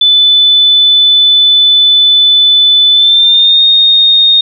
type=tone with pitch glide; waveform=sine; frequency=3500 to 3695 Hz; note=A7 to A#7; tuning=-10 to -16 cents; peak=-3 dBFS; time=0.01-4.41 s; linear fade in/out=5 ms; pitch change=+94 cents; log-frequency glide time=2.92-3.64 s; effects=none